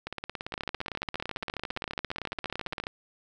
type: two click trains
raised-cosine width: 0.3 ms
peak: -18 / -16 dBFS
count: 50 / 35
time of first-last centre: 0.07-2.838 / 0.54-2.869 s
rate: 17.7 / 14.6 Hz
effects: none